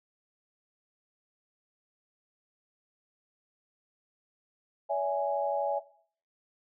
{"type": "chord", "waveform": "sine", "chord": "C# minor", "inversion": "none", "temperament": "equal with one note detuned", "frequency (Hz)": [567.3, 659.3, 830.6], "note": ["C#5", "E5", "G#5"], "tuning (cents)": [40, 0, 0], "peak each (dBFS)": -31, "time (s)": [4.89, 5.8], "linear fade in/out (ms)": 20, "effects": ["noise-tail reverb RT60 0.5 s tail -17 dB re dry"]}